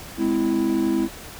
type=chord; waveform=triangle; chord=Ab augmented; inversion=none; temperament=equal with one note detuned; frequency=207.7 / 257.9 / 329.6 Hz; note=Ab3 / C4 / E4; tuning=0 / -25 / 0 cents; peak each=-24 / -22 / -19 dBFS; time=0.17-1.09 s; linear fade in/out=50 ms; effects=pink hiss -39 dBFS RMS until 1.39 s